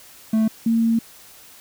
triangle / sine tone pair in turn, 220 / 228.1 Hz, A3 / A#3, 0 / -37 cents, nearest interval minor second, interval 63 cents, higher second, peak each -13 / -15 dBFS, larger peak first, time 0.33-0.48 / 0.66-0.99 s, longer second, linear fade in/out 5 ms, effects white hiss -46 dBFS RMS until 1.6 s

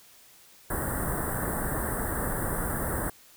pink band-stop noise, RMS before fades -30 dBFS, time 0.7-3.1 s, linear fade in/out 5 ms, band 1900 to 8100 Hz, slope 96 dB/octave, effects white hiss -55 dBFS RMS until 3.36 s

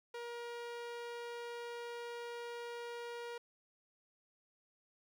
sawtooth tone with low-pass filter, 474.5 Hz, A#4, 31 cents sharp, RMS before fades -45 dBFS, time 0.14-3.38 s, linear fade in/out 5 ms, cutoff 4500 Hz, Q 0.69, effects 11-bit

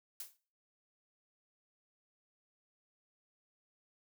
blue noise with exponential decay, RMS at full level -40 dBFS, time 0.2-0.37 s, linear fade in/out 2 ms, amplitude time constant 36 ms, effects noise-tail reverb RT60 0.4 s tail -18 dB re dry

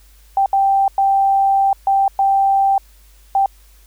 sine tone bursts at uneven times, 784 Hz, G5, in tune, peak -11 dBFS, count 6, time 0.37-0.46 / 0.53-0.88 / 0.98-1.73 / 1.87-2.08 / 2.19-2.78 / 3.35-3.46 s, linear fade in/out 2 ms, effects added 50 Hz sine -45 dBFS peak until 3.86 s + white hiss -53 dBFS RMS until 3.86 s

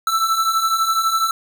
square beating tone pair, 1318.5 / 1330.5 Hz, E6 / E6, 0 / +16 cents, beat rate 12 Hz, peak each -23 / -18 dBFS, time 0.07-1.31 s, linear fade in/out 2 ms, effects none

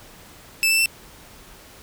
sawtooth tone with pitch steps, 2637 / 2658 / 2680 Hz, E7 / E7 / E7, 0 / +14 / +28 cents, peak -13 dBFS, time 0.63-0.858 s, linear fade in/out 0 ms, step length 76 ms, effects pink hiss -46 dBFS RMS until 1.82 s

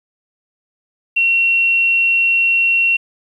sine tone, 2730 Hz, F7, 40 cents flat, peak -11 dBFS, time 1.16-2.97 s, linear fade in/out 10 ms, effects 8-bit

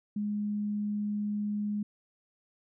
sine tone, 207.8 Hz, G#3, 1 cent sharp, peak -29 dBFS, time 0.16-1.83 s, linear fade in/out 5 ms, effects none

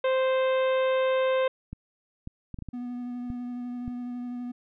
harmonic tone, 522 Hz, C5, 4 cents flat, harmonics 1 / 2 / 3 / 4 / 5 / 6 / 7, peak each -22 / -32 / -37 / -39 / -40 / -44 / -44 dBFS, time 0.04-1.48 s, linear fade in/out 5 ms
clicks, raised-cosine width 5 ms, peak -24 dBFS, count 8, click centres 1.73 / 2.274 / 2.543 / 2.588 / 2.623 / 2.687 / 3.302 / 3.879 s
triangle tone with vibrato, 244.9 Hz, B3, 14 cents flat, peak -30 dBFS, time 2.73-4.52 s, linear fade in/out 10 ms, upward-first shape sine, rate 12 Hz, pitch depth 14 cents each way
effects none

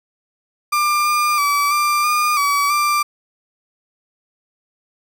35% pulse tone with pitch steps, 1193 / 1201 / 1151 / 1187 / 1211 / 1141 / 1182 Hz, D6 / D6 / D6 / D6 / D#6 / C#6 / D6, +27 / +38 / -35 / +18 / -47 / +50 / +11 cents, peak -13 dBFS, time 0.72-3.03 s, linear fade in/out 10 ms, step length 330 ms, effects none

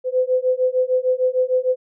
sine beating tone pair, 506 / 512.6 Hz, B4 / C5, +42 / -36 cents, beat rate 6.6 Hz, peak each -19 dBFS, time 0.04-1.76 s, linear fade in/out 50 ms, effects none

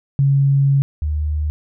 sine tone pair in turn, 138.59 / 75.61 Hz, C#3 / D#2, 0 / -49 cents, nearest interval minor seventh, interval 1049 cents, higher first, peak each -11 / -17 dBFS, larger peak first, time 0.19-0.82 / 1.02-1.5 s, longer first, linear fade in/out 0 ms, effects none

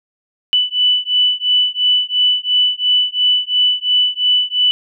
sine beating tone pair, 2980 / 2982.9 Hz, F#7 / F#7, +12 / +13 cents, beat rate 2.9 Hz, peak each -15 dBFS, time 0.53-4.71 s, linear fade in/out 0 ms, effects none

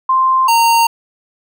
sine / square tone pair in turn, 1046.5 / 923.5 Hz, C6 / A#5, 0 / -16 cents, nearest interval major second, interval 216 cents, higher first, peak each -9 dBFS, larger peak neither, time 0.09-0.48 / 0.48-0.87 s, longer neither, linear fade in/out 5 ms, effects none

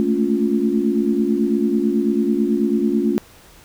sine tone cluster, 216.3 / 225.4 / 282 / 351.5 Hz, A3 / A3 / C#4 / F4, -29 / +42 / +30 / +11 cents, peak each -21 dBFS, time 0-3.18 s, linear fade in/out 0 ms, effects pink hiss -47 dBFS RMS until 3.64 s

